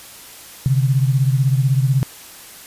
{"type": "beating tone pair", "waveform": "sine", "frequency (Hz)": [130.81, 146.81], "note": ["C3", "D3"], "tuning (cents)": [0, 0], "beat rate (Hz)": 16, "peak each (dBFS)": [-14, -19], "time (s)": [0.66, 2.03], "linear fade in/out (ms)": 0, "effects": ["white hiss -39 dBFS RMS until 2.66 s", "resampled to 32000 Hz"]}